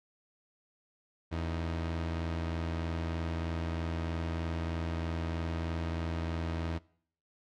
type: tone pair together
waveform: sawtooth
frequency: 83.17 / 313.5 Hz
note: E2 / D#4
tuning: +16 / +13 cents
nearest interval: octave + major seventh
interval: 2297 cents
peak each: -29 / -39 dBFS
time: 1.31-6.79 s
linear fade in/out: 20 ms
effects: noise-tail reverb RT60 0.6 s tail -23 dB re dry + low-pass 4000 Hz 12 dB/octave